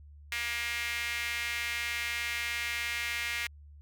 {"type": "tone with high-pass filter", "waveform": "sawtooth", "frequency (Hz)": 236.7, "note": "A#3", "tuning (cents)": 27, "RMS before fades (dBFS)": -34, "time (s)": [0.32, 3.47], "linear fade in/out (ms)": 2, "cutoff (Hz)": 2100, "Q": 3.5, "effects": ["added 73 Hz sine -49 dBFS peak until 3.81 s"]}